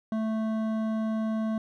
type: tone with hard clipping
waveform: sine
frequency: 220 Hz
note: A3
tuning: in tune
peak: -28 dBFS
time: 0.12-1.58 s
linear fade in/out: 2 ms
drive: 11 dB
effects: none